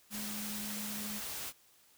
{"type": "tone in noise", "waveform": "sine", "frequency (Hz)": 209.5, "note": "G#3", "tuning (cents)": 15, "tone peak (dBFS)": -42, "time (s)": [0.1, 1.22], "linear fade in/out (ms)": 50, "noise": "white", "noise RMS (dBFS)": -41, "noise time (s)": [0.1, 1.53], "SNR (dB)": -4, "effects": ["white hiss -65 dBFS RMS until 1.97 s"]}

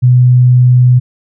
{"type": "tone", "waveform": "sine", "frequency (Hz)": 124.9, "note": "B2", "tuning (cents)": 20, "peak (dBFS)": -3, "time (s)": [0.02, 1], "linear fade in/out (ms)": 20, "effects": []}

